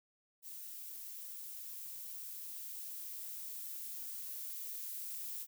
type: noise with level ramp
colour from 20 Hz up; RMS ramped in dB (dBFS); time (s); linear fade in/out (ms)
violet; -48 to -43; 0.42-5.47; 50
effects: none